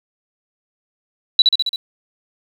sine tone with echo, 3939 Hz, B7, 5 cents flat, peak -5 dBFS, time 1.39-1.42 s, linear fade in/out 2 ms, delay 68 ms, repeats 5, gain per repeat -3 dB, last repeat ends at 1.76 s, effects 7-bit

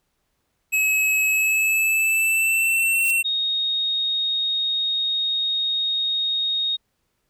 square tone with pitch glide, 2570 to 2712 Hz, E7 to E7, -45 to +49 cents, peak -18 dBFS, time 0.72-3.23 s, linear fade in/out 20 ms, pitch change +94 cents, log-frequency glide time 1.27-3.04 s
violet noise with exponential growth, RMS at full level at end -27 dBFS, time 2.83-3.11 s, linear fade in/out 1 ms, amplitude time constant 59 ms
sine tone, 3729 Hz, A#7, in tune, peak -20 dBFS, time 3.24-6.77 s, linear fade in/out 20 ms
effects pink hiss -72 dBFS RMS until 7.29 s

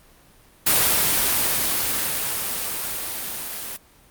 white noise with level ramp, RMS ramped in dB -17 to -32 dBFS, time 0.66-3.77 s, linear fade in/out 10 ms, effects pink hiss -53 dBFS RMS until 4.1 s + Opus 32 kbps

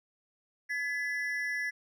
triangle ring-modulated tone, 1853 Hz, A#6, 11 cents flat, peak -26 dBFS, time 0.69-1.71 s, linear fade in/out 20 ms, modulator 147 Hz, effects none

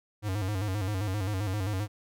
square tone with vibrato, 99.4 Hz, G2, 25 cents sharp, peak -29 dBFS, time 0.22-1.88 s, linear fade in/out 50 ms, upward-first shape square, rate 7.6 Hz, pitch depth 100 cents each way, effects none

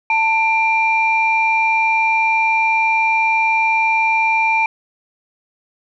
sine tone pair together, 890 / 2376 Hz, A5 / D7, +20 / +20 cents, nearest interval octave + perfect fourth, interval 1700 cents, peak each -15 dBFS, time 0.1-4.66 s, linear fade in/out 2 ms, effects tanh soft clip ceiling -5 dBFS

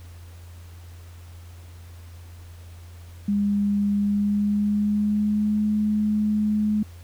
sine tone with pitch glide, 203.2 to 211.6 Hz, G#3 to G#3, -38 to +33 cents, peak -19 dBFS, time 3.28-6.83 s, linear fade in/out 5 ms, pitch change +71 cents, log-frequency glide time 3.95-5.65 s, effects added 86 Hz sine -40 dBFS peak until 7.03 s + pink hiss -53 dBFS RMS until 7.03 s

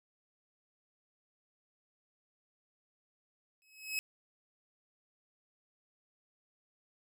sawtooth tone with exponential growth, 2564 Hz, E7, 49 cents flat, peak -27 dBFS, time 3.62-3.99 s, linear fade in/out 0 ms, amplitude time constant 79 ms, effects none

